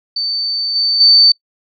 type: tone with level steps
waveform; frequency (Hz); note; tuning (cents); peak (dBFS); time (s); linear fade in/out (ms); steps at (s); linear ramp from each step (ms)
sine; 4554; C#8; +46; -16 / -12 / -5; 0.16-1.32; 5; 0.75 / 1; 10
effects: noise-tail reverb RT60 0.1 s tail -26 dB re dry